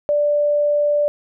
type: tone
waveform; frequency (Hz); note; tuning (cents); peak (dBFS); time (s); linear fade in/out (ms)
sine; 587.3; D5; 0; -14; 0.09-1.08; 0
effects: none